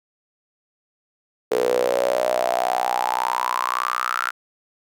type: tone with high-pass filter sweep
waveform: sawtooth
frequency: 61.74 Hz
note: B1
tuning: in tune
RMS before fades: -22 dBFS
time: 1.51-4.31 s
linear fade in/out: 10 ms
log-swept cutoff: 450 to 1400 Hz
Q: 8.6
effects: none